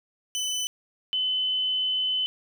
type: tone pair in turn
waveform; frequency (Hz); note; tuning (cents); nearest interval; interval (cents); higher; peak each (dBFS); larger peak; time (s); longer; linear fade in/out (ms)
25% pulse / sine; 3008 / 3029; F#7 / F#7; +28 / +40; unison; 12; second; -23; neither; 0.35-0.67 / 1.13-2.26; second; 0
effects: none